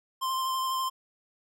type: tone with vibrato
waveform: square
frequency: 1046.5 Hz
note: C6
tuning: in tune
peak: -28 dBFS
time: 0.21-0.9 s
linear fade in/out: 20 ms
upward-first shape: sine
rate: 12 Hz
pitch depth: 14 cents each way
effects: none